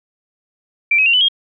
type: tone with pitch steps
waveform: sine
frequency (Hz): 2349 / 2547 / 2761 / 2994 / 3246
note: D7 / D#7 / F7 / F#7 / G#7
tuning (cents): 0 / +40 / -20 / +20 / -40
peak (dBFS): -10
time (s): 0.91-1.285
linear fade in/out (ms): 5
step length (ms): 75
effects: none